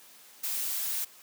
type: noise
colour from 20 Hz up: blue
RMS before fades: -32 dBFS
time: 0.43-1.05 s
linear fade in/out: 10 ms
effects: white hiss -54 dBFS RMS until 1.22 s + high-pass 200 Hz 12 dB/octave